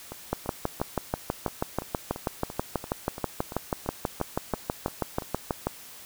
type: two click trains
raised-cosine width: 1 ms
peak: -11 / -22 dBFS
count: 34 / 16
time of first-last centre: 0.33-5.67 / 0.12-5.222 s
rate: 6.18 / 2.94 Hz
effects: white hiss -46 dBFS RMS until 6.05 s